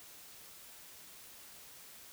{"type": "silence", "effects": ["white hiss -54 dBFS RMS until 2.12 s"]}